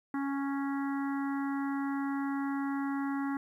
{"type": "harmonic tone", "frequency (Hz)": 277.2, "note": "C#4", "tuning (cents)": 0, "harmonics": [1, 3, 4, 5, 6, 7], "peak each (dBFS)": [-31, -41, -43, -45, -47, -48], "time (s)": [0.14, 3.37], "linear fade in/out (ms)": 2, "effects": ["11-bit"]}